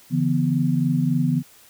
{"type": "tone cluster", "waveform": "sine", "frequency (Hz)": [143.7, 167.2, 246.1], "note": ["D3", "E3", "B3"], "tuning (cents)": [-37, 25, -6], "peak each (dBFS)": -22, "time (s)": [0.1, 1.43], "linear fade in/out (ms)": 50, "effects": ["white hiss -51 dBFS RMS until 1.69 s"]}